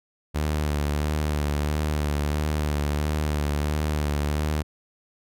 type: tone with vibrato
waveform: sawtooth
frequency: 74.6 Hz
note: D2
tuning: 28 cents sharp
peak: -19 dBFS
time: 0.34-4.63 s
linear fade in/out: 20 ms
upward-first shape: sine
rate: 1.5 Hz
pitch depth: 36 cents each way
effects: none

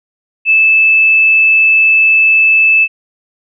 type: tone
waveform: sine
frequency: 2624 Hz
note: E7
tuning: 9 cents flat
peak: -5 dBFS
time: 0.45-2.88 s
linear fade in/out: 50 ms
effects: none

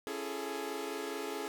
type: chord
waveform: sawtooth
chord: A major seventh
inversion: first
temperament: equal with one note detuned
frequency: 277.2 / 337.9 / 415.3 / 440 Hz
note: C#4 / E4 / G#4 / A4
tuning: 0 / +43 / 0 / 0 cents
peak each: -40 / -40 / -36 / -39 dBFS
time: 0.07-1.48 s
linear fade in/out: 0 ms
effects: none

